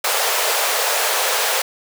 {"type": "high-pass noise", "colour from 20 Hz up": "pink", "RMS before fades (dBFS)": -19, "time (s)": [0.04, 1.62], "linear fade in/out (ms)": 5, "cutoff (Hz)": 460, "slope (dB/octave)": 48, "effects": []}